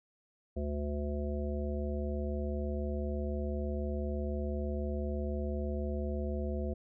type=harmonic tone; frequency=73 Hz; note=D2; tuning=10 cents flat; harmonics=1 / 3 / 5 / 7 / 9; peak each=-34 / -39 / -41 / -42 / -44 dBFS; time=0.56-6.74 s; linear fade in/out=10 ms; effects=none